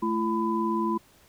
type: tone cluster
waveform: sine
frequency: 219.6 / 338.4 / 1002 Hz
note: A3 / E4 / B5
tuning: -3 / +45 / +25 cents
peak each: -28 dBFS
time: 0.02-0.98 s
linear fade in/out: 10 ms
effects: pink hiss -58 dBFS RMS until 1.28 s